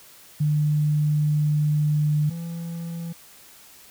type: tone pair in turn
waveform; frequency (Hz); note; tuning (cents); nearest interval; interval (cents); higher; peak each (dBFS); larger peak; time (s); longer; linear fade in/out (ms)
sine / triangle; 150 / 167.92; D3 / E3; +37 / +32; major second; 195; second; -18 / -27; first; 0.4-2.3 / 2.3-3.13; first; 10
effects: white hiss -49 dBFS RMS until 3.9 s